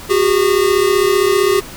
square tone pair together, 369 / 404.4 Hz, F#4 / G#4, -5 / -46 cents, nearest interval major second, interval 159 cents, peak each -15 / -14 dBFS, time 0.09-1.61 s, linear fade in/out 20 ms, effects pink hiss -33 dBFS RMS until 1.76 s

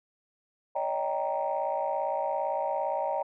sine chord, Eb dominant seventh, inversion third, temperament equal with one note detuned, 564.7 / 622.3 / 784 / 932.3 Hz, Db5 / Eb5 / G5 / Bb5, +32 / 0 / 0 / 0 cents, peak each -32 dBFS, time 0.75-3.23 s, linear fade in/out 10 ms, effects tanh soft clip ceiling -19 dBFS

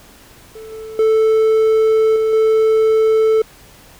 triangle tone with level steps, 440 Hz, A4, in tune, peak -29 / -26 / -8 / -11 / -8 dBFS, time 0.55-3.42 s, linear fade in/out 5 ms, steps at 0.72 / 0.99 / 2.16 / 2.33 s, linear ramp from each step 2 ms, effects pink hiss -44 dBFS RMS until 3.99 s

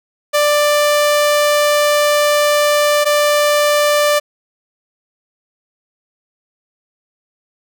sawtooth tone pair in turn, 590 / 590 Hz, D5 / D5, +8 / +8 cents, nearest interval unison, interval 0 cents, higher neither, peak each -7 dBFS, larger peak neither, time 0.33-3.05 / 3.05-4.2 s, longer first, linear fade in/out 20 ms, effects none

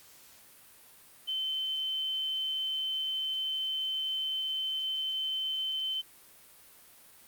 sine tone, 3074 Hz, G7, 35 cents flat, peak -30 dBFS, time 1.27-6.02 s, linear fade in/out 20 ms, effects white hiss -56 dBFS RMS until 7.27 s + Opus 48 kbps

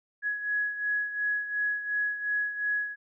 sine beating tone pair, 1676 / 1678.8 Hz, G#6 / G#6, +15 / +18 cents, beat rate 2.8 Hz, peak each -28 / -34 dBFS, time 0.22-2.96 s, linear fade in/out 50 ms, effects none

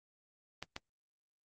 clicks, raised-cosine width 0.2 ms, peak -22 dBFS, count 2, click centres 0.626 / 0.764 s, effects Opus 24 kbps

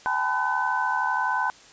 sine tone cluster, 781 / 854 / 925 / 1006 / 1510 Hz, G5 / G#5 / A#5 / B5 / F#6, -7 / +48 / -14 / +32 / +35 cents, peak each -32 / -29 / -33 / -26 / -27 dBFS, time 0.06-1.5 s, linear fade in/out 0 ms, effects white hiss -50 dBFS RMS until 1.72 s + resampled to 16000 Hz

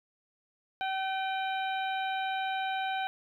harmonic tone with a mistuned harmonic, 766 Hz, G5, 40 cents flat, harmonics 1 / 2 / 3 / 4 / 5, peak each -31 / -37 / -41 / -43 / -45 dBFS, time 0.81-3.07 s, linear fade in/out 0 ms, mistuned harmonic 3, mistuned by +68 cents, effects 11-bit

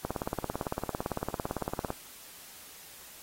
click train, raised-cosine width 1 ms, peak -17 dBFS, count 34, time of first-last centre 0.05-1.904 s, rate 17.8 Hz, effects white hiss -50 dBFS RMS until 3.22 s + AAC 48 kbps

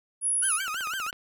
sine tone, 10320 Hz, E9, 38 cents flat, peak -23 dBFS, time 0.21-0.6 s, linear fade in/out 50 ms
30% pulse tone with vibrato, 1396.9 Hz, F6, in tune, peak -27 dBFS, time 0.42-1.11 s, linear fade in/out 10 ms, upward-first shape sine, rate 6 Hz, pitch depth 220 cents each way
sawtooth tone with exponential decay, 2288 Hz, D7, 46 cents flat, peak -27 dBFS, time 0.6-0.69 s, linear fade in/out 5 ms, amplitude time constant 19 ms
click train, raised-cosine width 0.3 ms, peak -25 dBFS, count 8, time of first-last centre 0.68-1.129 s, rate 15.6 Hz
effects none

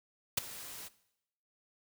white noise with ADSR envelope, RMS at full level -26 dBFS, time 0.37-0.89 s, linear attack 9 ms, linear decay 11 ms, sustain -20 dB, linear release 23 ms, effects noise-tail reverb RT60 0.8 s tail -18 dB re dry

